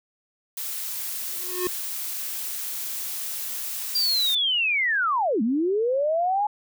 blue noise, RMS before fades -31 dBFS, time 0.57-4.35 s, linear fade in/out 5 ms
square tone with exponential growth, 361.8 Hz, F#4, 39 cents flat, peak -22 dBFS, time 1.29-1.67 s, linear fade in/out 0 ms, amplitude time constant 82 ms
sine linear two-way sweep, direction down then up, 4800 to 207.7 to 849 Hz, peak -20 dBFS, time 3.95-6.47 s, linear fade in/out 5 ms, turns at 5.42 s
effects none

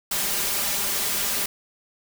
white noise with comb filter, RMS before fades -25 dBFS, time 0.11-1.46 s, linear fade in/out 5 ms, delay 5 ms, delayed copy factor +0.6, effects none

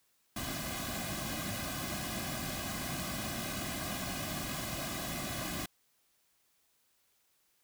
pink noise with comb filter, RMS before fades -38 dBFS, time 0.36-5.66 s, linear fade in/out 5 ms, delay 2.2 ms, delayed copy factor -1, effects white hiss -73 dBFS RMS until 7.63 s

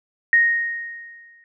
sine tone with exponential decay, 1864.7 Hz, A#6, in tune, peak -10 dBFS, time 0.33-1.44 s, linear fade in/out 1 ms, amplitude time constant 240 ms, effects none

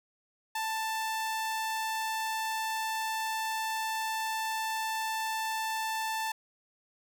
sawtooth tone, 884 Hz, A5, 8 cents sharp, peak -27 dBFS, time 0.55-6.32 s, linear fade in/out 5 ms, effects none

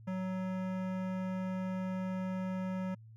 sine tone with hard clipping, 186.5 Hz, F#3, 14 cents sharp, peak -36 dBFS, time 0.07-2.95 s, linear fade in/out 10 ms, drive 17 dB, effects added 111 Hz sine -51 dBFS peak until 3.16 s

